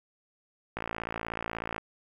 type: click train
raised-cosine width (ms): 0.5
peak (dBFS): -18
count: 58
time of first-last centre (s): 0.77-1.781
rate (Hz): 56.4
effects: 9-bit